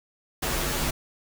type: noise with comb filter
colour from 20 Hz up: pink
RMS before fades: -27 dBFS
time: 0.42-0.91 s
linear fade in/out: 10 ms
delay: 10 ms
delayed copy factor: -1
effects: none